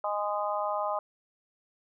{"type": "harmonic tone", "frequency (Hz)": 206.4, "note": "G#3", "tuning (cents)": -10, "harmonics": [3, 4, 5, 6], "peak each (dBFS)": [-32, -33, -34, -35], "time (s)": [0.04, 0.99], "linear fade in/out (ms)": 2, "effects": []}